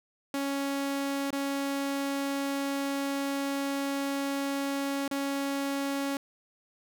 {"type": "tone with dropouts", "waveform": "sawtooth", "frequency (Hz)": 277.7, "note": "C#4", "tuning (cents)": 3, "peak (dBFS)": -25, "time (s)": [0.34, 6.17], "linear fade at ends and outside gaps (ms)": 2, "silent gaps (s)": [[1.306, 1.328], [5.079, 5.112]], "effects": []}